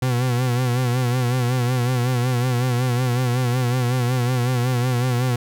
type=tone with vibrato; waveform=40% pulse; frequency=124.4 Hz; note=B2; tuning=13 cents sharp; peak=-17 dBFS; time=0.02-5.36 s; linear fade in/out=5 ms; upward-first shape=sine; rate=5.4 Hz; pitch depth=67 cents each way; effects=none